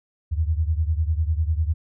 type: beating tone pair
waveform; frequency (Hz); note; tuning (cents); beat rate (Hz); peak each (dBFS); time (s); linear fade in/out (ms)
sine; 76.3 / 86.3; D#2 / F2; -33 / -20; 10; -21 / -24; 0.31-1.74; 20
effects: none